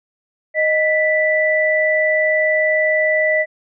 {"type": "tone pair together", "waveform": "sine", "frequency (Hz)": [622.2, 1975.5], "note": ["D#5", "B6"], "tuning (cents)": [0, 0], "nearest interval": "octave + minor sixth", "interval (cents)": 2000, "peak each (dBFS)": -16, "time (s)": [0.54, 3.46], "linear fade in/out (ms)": 50, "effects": []}